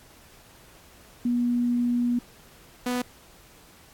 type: tone pair in turn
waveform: sine / sawtooth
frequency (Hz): 241.7 / 247.5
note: B3 / B3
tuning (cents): -37 / +4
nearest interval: unison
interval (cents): 41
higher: second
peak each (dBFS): -21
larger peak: neither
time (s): 1.25-2.19 / 2.86-3.02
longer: first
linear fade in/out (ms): 5
effects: pink hiss -53 dBFS RMS until 3.93 s + AAC 64 kbps